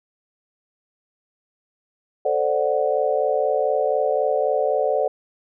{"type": "chord", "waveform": "sine", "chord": "D dominant seventh", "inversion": "second", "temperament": "equal", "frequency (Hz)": [440, 523.3, 587.3, 740], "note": ["A4", "C5", "D5", "F#5"], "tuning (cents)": [0, 0, 0, 0], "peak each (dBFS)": [-24, -23, -22, -25], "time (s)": [2.25, 5.08], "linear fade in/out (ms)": 5, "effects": []}